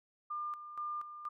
sine tone with tremolo, 1200 Hz, D6, 37 cents sharp, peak -36 dBFS, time 0.3-1.29 s, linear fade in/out 10 ms, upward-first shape square, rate 2.1 Hz, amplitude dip 65%, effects none

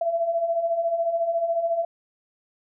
sine beating tone pair, 660 / 674 Hz, E5 / E5, +2 / +38 cents, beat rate 14 Hz, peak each -29 / -22 dBFS, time 0.01-1.85 s, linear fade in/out 5 ms, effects none

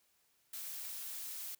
blue noise, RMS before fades -44 dBFS, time 0.53-1.55 s, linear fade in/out 5 ms, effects white hiss -74 dBFS RMS until 1.59 s

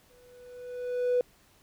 triangle tone with exponential growth, 493.9 Hz, B4, in tune, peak -17 dBFS, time 0.1-1.21 s, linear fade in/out 2 ms, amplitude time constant 240 ms, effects tanh soft clip ceiling -19 dBFS + pink hiss -62 dBFS RMS until 1.62 s

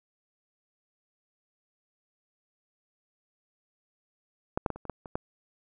clicks, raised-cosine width 1 ms, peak -13 / -12 / -17 / -29 / -28 / -17 / -28 / -15 dBFS, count 8, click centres 4.575 / 4.662 / 4.703 / 4.76 / 4.853 / 4.897 / 5.058 / 5.155 s, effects none

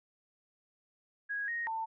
sine tone with pitch steps, 1653 / 1868 / 894 Hz, G#6 / A#6 / A5, -9 / +3 / +27 cents, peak -33 dBFS, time 1.29-1.86 s, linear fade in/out 20 ms, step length 190 ms, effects none

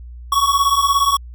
square beating tone pair, 1108.7 / 1125.7 Hz, C#6 / C#6, 0 / +26 cents, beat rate 17 Hz, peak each -17 dBFS, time 0.32-1.17 s, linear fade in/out 5 ms, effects added 60 Hz sine -32 dBFS peak until 1.34 s

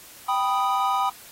triangle chord, G augmented, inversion none, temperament equal, 784 / 987.8 / 1244.5 Hz, G5 / B5 / D#6, 0 / 0 / 0 cents, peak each -23 dBFS, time 0.28-1.1 s, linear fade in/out 10 ms, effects white hiss -46 dBFS RMS until 1.31 s + AAC 48 kbps

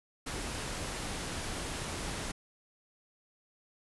pink low-pass noise, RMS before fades -38 dBFS, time 0.26-2.32 s, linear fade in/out 10 ms, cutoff 11000 Hz, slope 96 dB/octave, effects none

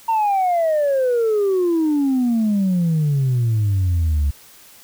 sine exponential sweep, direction down, 923 to 69.3 Hz, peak -13 dBFS, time 0.08-4.31 s, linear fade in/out 10 ms, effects tanh soft clip ceiling -13 dBFS + white hiss -46 dBFS RMS until 4.83 s

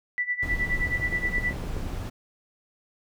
sine tone with tremolo, 1971 Hz, B6, 4 cents flat, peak -22 dBFS, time 0.18-1.53 s, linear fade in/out 0 ms, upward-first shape sine, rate 9.5 Hz, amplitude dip 85%
brown noise, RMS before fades -31 dBFS, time 0.42-2.1 s, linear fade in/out 10 ms
click train, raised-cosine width 2 ms, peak -22 dBFS, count 8, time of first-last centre 0.87-1.766 s, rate 7.81 Hz
effects none

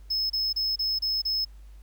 triangle tone bursts, 5190 Hz, E8, 28 cents flat, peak -23 dBFS, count 6, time 0.1-1.45 s, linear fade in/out 10 ms, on 200 ms, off 30 ms, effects added 50 Hz sine -44 dBFS peak until 1.82 s + pink hiss -64 dBFS RMS until 1.82 s

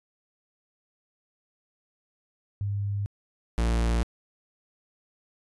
sine / 45% pulse tone pair in turn, 101 / 57.53 Hz, G#2 / A#1, -48 / -22 cents, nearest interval minor seventh, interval 974 cents, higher first, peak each -26 / -22 dBFS, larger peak second, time 2.61-3.06 / 3.58-4.03 s, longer neither, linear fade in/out 0 ms, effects resampled to 24000 Hz

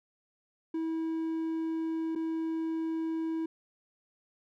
triangle tone with dropouts, 323.9 Hz, E4, 30 cents flat, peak -28 dBFS, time 0.74-3.46 s, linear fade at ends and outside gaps 5 ms, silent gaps 2.152-2.158 s, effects none

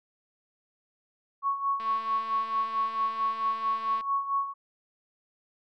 sine tone with tremolo, 1108.7 Hz, C#6, in tune, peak -23 dBFS, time 1.42-4.54 s, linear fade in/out 50 ms, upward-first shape sine, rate 4.5 Hz, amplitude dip 70%
click train, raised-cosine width 0.3 ms, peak -30 dBFS, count 496, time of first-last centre 1.8-4.01 s, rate 224 Hz
effects none

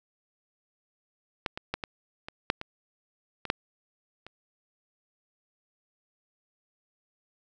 clicks, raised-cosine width 0.3 ms, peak -12 / -19 / -13 / -17 / -22 / -7 / -20 / -21 / -7 / -27 dBFS, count 10, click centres 1.462 / 1.575 / 1.74 / 1.838 / 2.285 / 2.501 / 2.614 / 3.453 / 3.501 / 4.266 s, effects none

